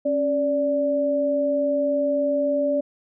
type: tone pair together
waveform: sine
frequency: 274.7 / 582 Hz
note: C#4 / D5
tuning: -16 / -16 cents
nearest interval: octave + minor second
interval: 1300 cents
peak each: -25 / -20 dBFS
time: 0.05-2.81 s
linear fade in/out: 10 ms
effects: none